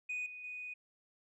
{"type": "tone with level steps", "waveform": "sine", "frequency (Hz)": 2484, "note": "D#7", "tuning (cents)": -3, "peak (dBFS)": [-34, -45, -41], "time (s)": [0.09, 0.74], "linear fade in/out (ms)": 10, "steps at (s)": [0.26, 0.44], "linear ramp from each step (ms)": 2, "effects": ["tanh soft clip ceiling -34 dBFS"]}